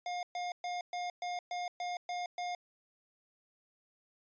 square tone bursts, 712 Hz, F5, 33 cents sharp, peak -36 dBFS, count 9, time 0.06-2.55 s, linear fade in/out 2 ms, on 170 ms, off 120 ms, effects resampled to 16000 Hz

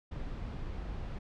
brown noise, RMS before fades -39 dBFS, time 0.11-1.19 s, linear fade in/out 10 ms, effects low-pass 4000 Hz 12 dB/octave

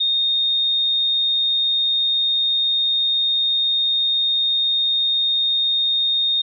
sine tone, 3686 Hz, A#7, 20 cents flat, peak -16 dBFS, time 0-6.42 s, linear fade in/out 10 ms, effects none

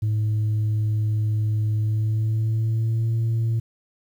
sine tone with pitch glide, 107.4 to 113.79 Hz, A2 to A#2, -41 to -41 cents, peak -17 dBFS, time 0.02-3.6 s, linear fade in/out 10 ms, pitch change +100 cents, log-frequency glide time 1.77-3.12 s, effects tanh soft clip ceiling -18 dBFS + 9-bit

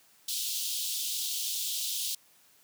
pink high-pass noise, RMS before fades -33 dBFS, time 0.28-2.15 s, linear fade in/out 5 ms, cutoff 3100 Hz, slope 48 dB/octave, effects white hiss -62 dBFS RMS until 2.63 s + high-pass 100 Hz 12 dB/octave

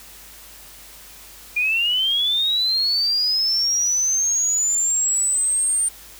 sine linear sweep, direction up, 2402 to 8880 Hz, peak -17 dBFS, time 1.56-5.89 s, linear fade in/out 10 ms, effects added 50 Hz sine -51 dBFS peak until 6.19 s + white hiss -43 dBFS RMS until 6.19 s

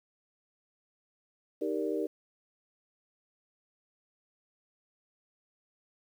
sine chord, Eb major seventh, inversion none, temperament equal, 311.1 / 392 / 466.2 / 587.3 Hz, Eb4 / G4 / Bb4 / D5, 0 / 0 / 0 / 0 cents, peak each -34 / -34 / -34 / -39 dBFS, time 1.61-2.07 s, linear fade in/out 10 ms, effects 10-bit

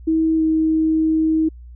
sine tone with pitch glide, 321 to 317.3 Hz, E4 to D#4, -46 to +34 cents, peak -14 dBFS, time 0.07-1.49 s, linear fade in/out 10 ms, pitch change -20 cents, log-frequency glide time 0.36-0.42 s, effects added 60 Hz sine -36 dBFS peak until 1.75 s

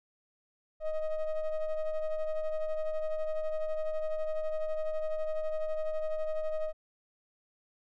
triangle ring-modulated tone, 315 Hz, D#4, 21 cents sharp, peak -24 dBFS, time 0.8-6.73 s, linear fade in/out 50 ms, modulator 309 Hz, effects none

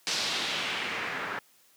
white noise with low-pass filter sweep, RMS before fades -32 dBFS, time 0.07-1.39 s, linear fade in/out 0 ms, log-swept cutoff 5200 to 1500 Hz, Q 1.8, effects white hiss -62 dBFS RMS until 1.76 s + high-pass 150 Hz 12 dB/octave

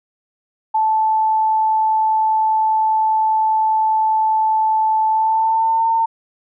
sine tone with pitch glide, 875 to 905.3 Hz, A5 to A5, -10 to +49 cents, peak -13 dBFS, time 0.74-6.06 s, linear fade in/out 10 ms, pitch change +59 cents, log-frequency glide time 5.09-5.85 s, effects none

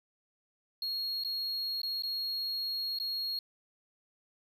triangle tone with dropouts, 4294 Hz, C8, 44 cents sharp, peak -31 dBFS, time 0.82-3.39 s, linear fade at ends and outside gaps 2 ms, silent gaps 1.237-1.247 / 1.817-1.832 / 2.023-2.034 / 2.987-2.999 s, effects none

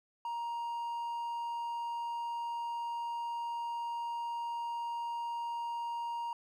triangle tone, 939 Hz, A#5, 12 cents sharp, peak -33 dBFS, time 0.25-6.33 s, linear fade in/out 2 ms, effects none

